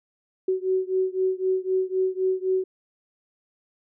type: beating tone pair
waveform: sine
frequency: 373.6 / 377.5 Hz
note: F#4 / F#4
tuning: +17 / +35 cents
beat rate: 3.9 Hz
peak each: -24 / -25 dBFS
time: 0.48-2.64 s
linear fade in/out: 5 ms
effects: none